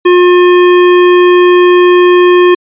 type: tone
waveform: square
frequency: 357.2 Hz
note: F4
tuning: 39 cents sharp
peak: -3 dBFS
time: 0.05-2.55 s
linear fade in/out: 10 ms
effects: resampled to 8000 Hz